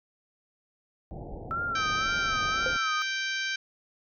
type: low-pass noise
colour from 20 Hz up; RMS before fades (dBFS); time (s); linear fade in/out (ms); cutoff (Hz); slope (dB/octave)
pink; -40; 1.11-2.77; 0; 850; 96
type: tone with vibrato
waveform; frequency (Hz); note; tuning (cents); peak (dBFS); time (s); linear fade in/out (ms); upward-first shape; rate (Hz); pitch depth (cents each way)
sine; 1318.5; E6; 0; -28; 1.51-3.02; 0; sine; 1.9; 110
type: harmonic tone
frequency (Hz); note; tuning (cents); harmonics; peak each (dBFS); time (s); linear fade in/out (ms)
781; G5; -7; 2 / 3 / 4 / 5 / 6 / 7 / 8; -31 / -35 / -37 / -39 / -41 / -42 / -43; 1.75-3.56; 5
type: tone with exponential decay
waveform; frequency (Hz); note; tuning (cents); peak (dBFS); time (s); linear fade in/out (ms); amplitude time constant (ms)
sine; 514; C5; -31; -26; 2.66-2.79; 1; 28
effects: none